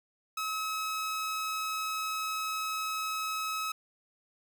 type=tone; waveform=sawtooth; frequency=1284 Hz; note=E6; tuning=46 cents flat; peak=-28 dBFS; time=0.37-3.72 s; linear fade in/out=5 ms; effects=none